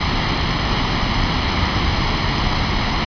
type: noise with comb filter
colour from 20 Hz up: pink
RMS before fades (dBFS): -18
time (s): 0-3.05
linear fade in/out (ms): 10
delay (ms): 0.97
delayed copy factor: +0.5
effects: resampled to 11025 Hz